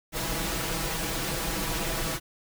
pink noise with comb filter, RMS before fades -30 dBFS, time 0.12-2.2 s, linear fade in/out 50 ms, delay 6.1 ms, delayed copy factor +0.85, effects none

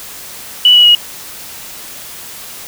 sine tone with pitch steps, 2960 / 2928 / 2896 Hz, F#7 / F#7 / F#7, 0 / -19 / -38 cents, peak -3 dBFS, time 0.65-0.95 s, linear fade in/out 2 ms, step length 100 ms, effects white hiss -30 dBFS RMS until 2.67 s

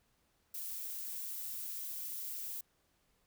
violet noise, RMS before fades -42 dBFS, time 0.54-2.61 s, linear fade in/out 5 ms, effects pink hiss -75 dBFS RMS until 3.26 s

